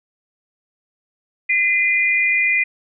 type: tone pair together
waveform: sine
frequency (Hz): 2040 / 2426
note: C7 / D#7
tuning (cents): -44 / -44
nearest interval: minor third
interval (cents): 300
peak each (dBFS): -17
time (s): 1.49-2.64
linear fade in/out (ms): 10
effects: none